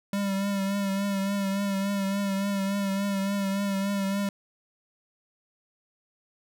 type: tone with vibrato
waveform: square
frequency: 197.6 Hz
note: G3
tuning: 14 cents sharp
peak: -26 dBFS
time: 0.13-4.29 s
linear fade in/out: 2 ms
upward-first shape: triangle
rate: 3.5 Hz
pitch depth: 42 cents each way
effects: none